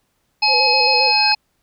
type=harmonic tone; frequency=849 Hz; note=G#5; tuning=38 cents sharp; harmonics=1 / 3 / 5 / 6; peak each=-18 / -18 / -18 / -18 dBFS; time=0.42-1.35 s; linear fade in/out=10 ms
type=tone with vibrato; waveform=sine; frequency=509 Hz; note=C5; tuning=48 cents flat; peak=-21 dBFS; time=0.47-1.13 s; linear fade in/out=50 ms; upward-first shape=square; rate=7.5 Hz; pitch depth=59 cents each way
type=tone with exponential growth; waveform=triangle; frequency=1591 Hz; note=G6; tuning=25 cents sharp; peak=-22 dBFS; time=0.81-1.32 s; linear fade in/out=0 ms; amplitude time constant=110 ms
effects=pink hiss -67 dBFS RMS until 1.62 s